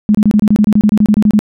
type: tone bursts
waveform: sine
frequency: 210.6 Hz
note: G#3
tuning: 24 cents sharp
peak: -5 dBFS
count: 16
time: 0.09-1.391 s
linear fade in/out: 0 ms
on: 56 ms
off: 27 ms
effects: none